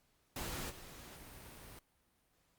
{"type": "noise with level steps", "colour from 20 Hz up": "pink", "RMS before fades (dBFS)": [-42, -53], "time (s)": [0.36, 1.79], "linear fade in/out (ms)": 2, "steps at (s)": 0.69, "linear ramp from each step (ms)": 20, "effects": ["pink hiss -75 dBFS RMS until 2.58 s", "Opus 48 kbps"]}